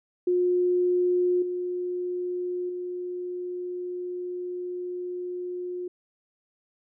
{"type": "tone with level steps", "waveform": "sine", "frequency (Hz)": 358.5, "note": "F4", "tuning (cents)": 45, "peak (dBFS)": [-20, -27, -30], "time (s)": [0.27, 5.88], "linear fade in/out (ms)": 5, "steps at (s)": [1.42, 2.69], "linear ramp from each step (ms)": 5, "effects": []}